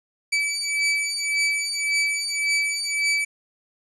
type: beating tone pair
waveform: sawtooth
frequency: 2300 / 2301.8 Hz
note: D7 / D7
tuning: -37 / -35 cents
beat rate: 1.8 Hz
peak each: -21 dBFS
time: 0.32-3.25 s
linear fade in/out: 10 ms
effects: resampled to 24000 Hz + 9-bit